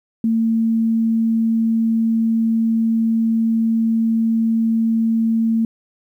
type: tone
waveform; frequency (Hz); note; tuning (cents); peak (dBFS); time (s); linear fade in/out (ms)
sine; 225.9; A3; +46; -14; 0.24-5.65; 2
effects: 9-bit